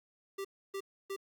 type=tone bursts; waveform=square; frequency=392 Hz; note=G4; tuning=in tune; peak=-37 dBFS; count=3; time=0.38-1.164 s; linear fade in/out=10 ms; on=68 ms; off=290 ms; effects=11-bit